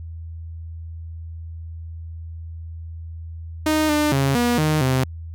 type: tone with pitch steps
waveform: sawtooth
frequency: 309.4 / 299.5 / 136.9 / 240.9 / 154.3 / 130.2 Hz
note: D#4 / D4 / C#3 / B3 / D#3 / C3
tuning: -10 / +34 / -21 / -43 / -14 / -8 cents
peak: -13 dBFS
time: 3.66-5.04 s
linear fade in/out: 5 ms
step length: 230 ms
effects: added 82 Hz sine -31 dBFS peak until 5.34 s